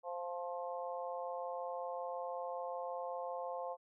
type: harmonic tone with a mistuned harmonic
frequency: 174.61 Hz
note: F3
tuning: in tune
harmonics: 3 / 4 / 5 / 6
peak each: -42 / -44 / -46 / -48 dBFS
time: 0.03-3.77 s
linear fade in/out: 50 ms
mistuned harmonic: 6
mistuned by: +24 cents
effects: none